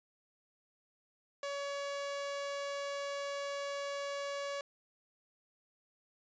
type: tone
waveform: sawtooth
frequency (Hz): 564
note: C#5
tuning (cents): +30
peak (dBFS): -33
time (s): 1.43-4.61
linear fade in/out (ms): 2
effects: resampled to 16000 Hz

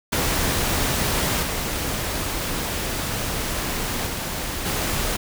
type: noise with level steps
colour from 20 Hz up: pink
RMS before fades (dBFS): -22 / -26 / -28 / -24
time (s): 0.12-5.17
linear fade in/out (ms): 10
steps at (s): 1.42 / 4.06 / 4.65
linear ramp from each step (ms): 10
effects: none

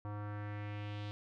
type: tone with low-pass filter sweep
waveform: square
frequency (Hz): 103.83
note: G#2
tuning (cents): 0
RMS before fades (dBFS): -42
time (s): 0.05-1.11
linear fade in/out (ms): 0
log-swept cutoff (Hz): 1100 to 3800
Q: 2.2
effects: none

